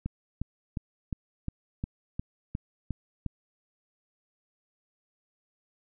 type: click train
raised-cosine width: 5 ms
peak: -19 dBFS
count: 10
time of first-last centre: 0.06-3.263 s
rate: 2.81 Hz
effects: none